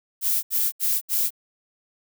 violet noise bursts, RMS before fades -22 dBFS, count 4, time 0.21-1.306 s, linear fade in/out 50 ms, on 220 ms, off 72 ms, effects none

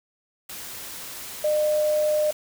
sine tone in noise, 606 Hz, D#5, 46 cents flat, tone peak -19 dBFS, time 1.44-2.31 s, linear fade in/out 5 ms, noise white, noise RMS -37 dBFS, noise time 0.49-2.33 s, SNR +15 dB, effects none

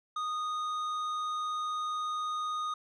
triangle tone with tanh clipping, 1237 Hz, D#6, 10 cents flat, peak -33 dBFS, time 0.16-2.74 s, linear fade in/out 5 ms, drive 13 dB, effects none

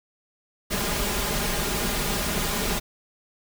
pink noise with comb filter, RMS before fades -26 dBFS, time 0.7-2.8 s, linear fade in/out 20 ms, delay 4.9 ms, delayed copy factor +0.6, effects none

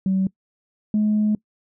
sine tone pair in turn, 190.4 / 212.1 Hz, F#3 / G#3, +50 / +37 cents, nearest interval major second, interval 187 cents, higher second, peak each -16 / -15 dBFS, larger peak second, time 0.06-0.27 / 0.94-1.35 s, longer second, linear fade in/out 2 ms, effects noise-tail reverb RT60 0.1 s tail -23 dB re dry + tanh soft clip ceiling -13 dBFS

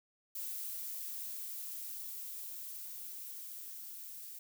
violet noise with level ramp, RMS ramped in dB -41 to -48 dBFS, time 0.35-4.39 s, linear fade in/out 5 ms, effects none

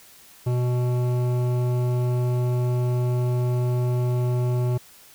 sine tone with hard clipping, 123.47 Hz, B2, in tune, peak -22 dBFS, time 0.46-4.78 s, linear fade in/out 10 ms, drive 13 dB, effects white hiss -50 dBFS RMS until 5.14 s

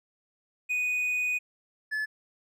triangle tone pair in turn, 2483 / 1725.4 Hz, D#7 / A6, -4 / -34 cents, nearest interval tritone, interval 630 cents, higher first, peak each -24 / -26 dBFS, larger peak first, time 0.69-1.39 / 1.91-2.06 s, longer first, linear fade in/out 20 ms, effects none

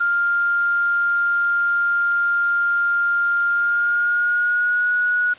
sine tone with pitch glide, 1400 to 1459.5 Hz, F6 to F#6, +4 to -24 cents, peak -16 dBFS, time 0-5.34 s, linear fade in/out 10 ms, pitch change +72 cents, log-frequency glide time 3.49-4.92 s, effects white hiss -43 dBFS RMS until 5.38 s + resampled to 8000 Hz

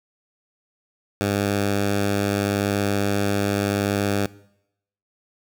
10% pulse tone, 100.8 Hz, G2, 49 cents sharp, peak -12 dBFS, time 1.21-4.26 s, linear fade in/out 0 ms, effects noise-tail reverb RT60 0.8 s tail -21 dB re dry

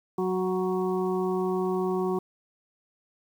harmonic tone with a mistuned harmonic, 185 Hz, F#3, in tune, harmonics 1 / 2 / 4 / 5 / 6, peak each -30 / -26 / -36 / -38 / -37 dBFS, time 0.18-2.19 s, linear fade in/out 5 ms, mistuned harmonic 5, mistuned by +22 cents, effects 9-bit

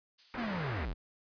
violet noise with tremolo, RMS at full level -45 dBFS, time 0.18-0.84 s, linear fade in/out 10 ms, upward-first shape triangle, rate 7 Hz, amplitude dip 30%
white low-pass noise, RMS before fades -41 dBFS, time 0.34-0.85 s, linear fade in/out 0 ms, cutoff 2000 Hz, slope 24 dB/octave
square linear sweep, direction down, 251.4 to 32.46 Hz, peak -35 dBFS, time 0.37-0.94 s, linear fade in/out 20 ms
effects resampled to 11025 Hz

